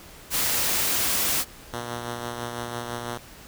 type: noise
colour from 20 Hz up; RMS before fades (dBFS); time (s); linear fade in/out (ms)
white; -24; 0.3-1.45; 50
type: tone with tremolo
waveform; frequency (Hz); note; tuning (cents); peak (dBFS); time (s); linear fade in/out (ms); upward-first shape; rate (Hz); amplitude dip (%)
5% pulse; 120; B2; -49; -18; 1.73-3.18; 5; sine; 6; 35
effects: pink hiss -46 dBFS RMS until 3.47 s